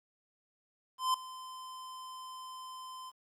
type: tone with ADSR envelope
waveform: square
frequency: 1030 Hz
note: C6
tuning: 28 cents flat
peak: -26 dBFS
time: 0.98-3.12 s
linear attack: 160 ms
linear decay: 4 ms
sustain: -18 dB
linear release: 38 ms
effects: low-pass 11000 Hz 12 dB/octave + 11-bit